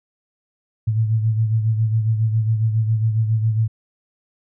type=beating tone pair; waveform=sine; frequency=110 / 117.3 Hz; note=A2 / A#2; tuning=0 / +11 cents; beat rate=7.3 Hz; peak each=-16 / -25 dBFS; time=0.87-3.68 s; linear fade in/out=10 ms; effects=none